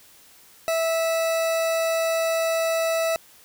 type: tone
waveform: 40% pulse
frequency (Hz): 655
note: E5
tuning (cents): -11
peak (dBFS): -20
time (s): 0.68-3.16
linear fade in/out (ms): 0
effects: white hiss -52 dBFS RMS until 3.44 s